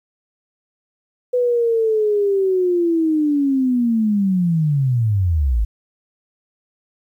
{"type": "linear sweep", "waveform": "sine", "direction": "down", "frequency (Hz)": [499.3, 49.53], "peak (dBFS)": -14, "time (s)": [1.33, 5.65], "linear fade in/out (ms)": 10, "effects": ["9-bit"]}